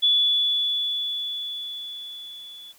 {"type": "tone with level ramp", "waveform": "sine", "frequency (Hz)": 3436, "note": "A7", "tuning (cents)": -42, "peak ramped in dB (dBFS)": [-15, -40], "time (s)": [0.02, 2.73], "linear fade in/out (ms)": 20, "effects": ["white hiss -55 dBFS RMS until 2.78 s"]}